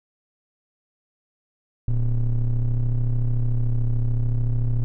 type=ring-modulated tone; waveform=triangle; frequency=67.1 Hz; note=C2; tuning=44 cents sharp; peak=-13 dBFS; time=1.88-4.84 s; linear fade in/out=0 ms; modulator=50.3 Hz; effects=none